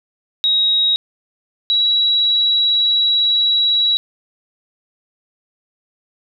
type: tone pair in turn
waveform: sine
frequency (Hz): 3801 / 3894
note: A#7 / B7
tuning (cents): +33 / -25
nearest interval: unison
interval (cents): 42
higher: second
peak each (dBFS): -12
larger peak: neither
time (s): 0.44-0.96 / 1.7-3.97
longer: second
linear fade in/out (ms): 0
effects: none